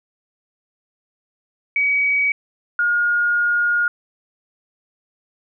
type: tone pair in turn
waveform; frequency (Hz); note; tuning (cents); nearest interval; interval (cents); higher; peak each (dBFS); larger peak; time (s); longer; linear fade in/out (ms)
sine; 2267 / 1428.1; C#7 / F6; +38 / +38; minor sixth; 800; first; -15 / -15; neither; 1.76-2.32 / 2.79-3.88; second; 2
effects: none